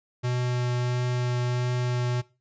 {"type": "tone with vibrato", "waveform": "square", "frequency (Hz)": 123.47, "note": "B2", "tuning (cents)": 0, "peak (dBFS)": -25, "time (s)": [0.23, 2.22], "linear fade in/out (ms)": 20, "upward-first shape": "triangle", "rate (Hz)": 1.5, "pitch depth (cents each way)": 9, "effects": ["noise-tail reverb RT60 0.3 s tail -20 dB re dry", "resampled to 16000 Hz"]}